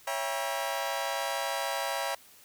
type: chord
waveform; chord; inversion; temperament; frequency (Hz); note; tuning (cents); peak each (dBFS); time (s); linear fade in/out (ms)
sawtooth; C# diminished seventh; none; just; 554.4 / 665.2 / 798.3 / 957.9; C#5 / E5 / G5 / Bb5; 0 / +16 / +31 / +47; -32; 0.07-2.15; 5
effects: white hiss -56 dBFS RMS until 2.44 s